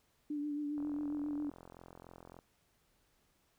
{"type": "tone with vibrato", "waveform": "sine", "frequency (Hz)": 293.7, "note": "D4", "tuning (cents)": 0, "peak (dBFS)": -35, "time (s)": [0.3, 1.5], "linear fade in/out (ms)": 5, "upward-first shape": "triangle", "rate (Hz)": 7.4, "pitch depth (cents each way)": 37}
{"type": "click train", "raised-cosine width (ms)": 1, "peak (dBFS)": -38, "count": 71, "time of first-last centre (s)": [0.78, 2.389], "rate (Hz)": 43.5}
{"effects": ["pink hiss -74 dBFS RMS until 3.58 s"]}